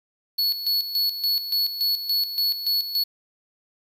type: tone with tremolo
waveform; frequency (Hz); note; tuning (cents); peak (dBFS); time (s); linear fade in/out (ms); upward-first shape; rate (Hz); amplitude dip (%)
square; 4400; C#8; -14; -20; 0.38-3.04; 10; square; 3.5; 65
effects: 8-bit